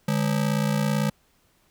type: ring-modulated tone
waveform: square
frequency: 177 Hz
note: F3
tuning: 23 cents sharp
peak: -19 dBFS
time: 0.08-1.1 s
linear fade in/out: 2 ms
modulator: 29 Hz
effects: pink hiss -64 dBFS RMS until 1.7 s